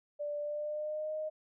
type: tone with pitch glide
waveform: sine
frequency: 587.3 to 619.4 Hz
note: D5 to D#5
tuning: 0 to -8 cents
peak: -34 dBFS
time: 0.19-1.3 s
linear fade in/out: 20 ms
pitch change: +92 cents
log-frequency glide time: 0.39-1.13 s
effects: none